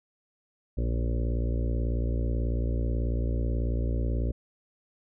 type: harmonic tone with a mistuned harmonic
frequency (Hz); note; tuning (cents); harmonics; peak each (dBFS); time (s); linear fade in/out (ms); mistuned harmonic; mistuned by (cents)
58.27; A#1; 0; 1 / 2 / 4 / 5 / 6 / 7 / 8 / 9 / 10; -26 / -32 / -38 / -40 / -42 / -43 / -44 / -45 / -46; 0.77-4.32; 10; 10; -19
effects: none